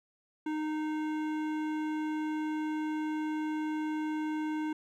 sine tone with hard clipping, 308.3 Hz, D#4, 16 cents flat, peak -33 dBFS, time 0.46-4.73 s, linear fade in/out 5 ms, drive 14 dB, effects none

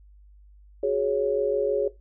sine chord, F# suspended second, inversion none, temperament just, 370 / 416.2 / 555 Hz, F#4 / G#4 / C#5, 0 / +4 / +2 cents, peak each -29 / -24 / -25 dBFS, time 0.83-1.88 s, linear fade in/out 5 ms, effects noise-tail reverb RT60 0.2 s tail -17 dB re dry + added 50 Hz sine -49 dBFS peak until 2 s

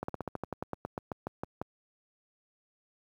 slowing click train, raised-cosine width 1 ms, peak -20 dBFS, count 16, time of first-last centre 0.03-1.615 s, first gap 54 ms, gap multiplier 1.09, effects high-pass 80 Hz 12 dB/octave + 10-bit

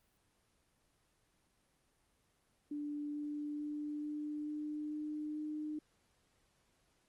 sine tone with pitch steps, 293.7 / 295.4 / 297.1 / 298.8 / 300.6 / 302.3 / 304.1 Hz, D4 / D4 / D4 / D4 / D4 / D#4 / D#4, 0 / +10 / +20 / +30 / +40 / -50 / -40 cents, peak -38 dBFS, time 2.71-5.79 s, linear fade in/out 5 ms, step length 440 ms, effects pink hiss -75 dBFS RMS until 7.08 s + Opus 24 kbps

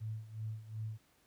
sine tone with tremolo, 109.5 Hz, A2, 8 cents flat, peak -36 dBFS, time 0-0.98 s, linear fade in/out 20 ms, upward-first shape sine, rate 2.7 Hz, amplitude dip 80%, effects pink hiss -70 dBFS RMS until 1.26 s + high-pass 60 Hz 12 dB/octave

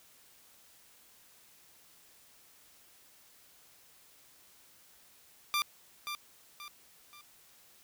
15% pulse tone with echo, 1186 Hz, D6, 17 cents sharp, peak -22 dBFS, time 5.54-5.62 s, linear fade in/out 0 ms, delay 530 ms, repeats 3, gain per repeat -8 dB, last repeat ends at 7.21 s, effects white hiss -61 dBFS RMS until 7.83 s

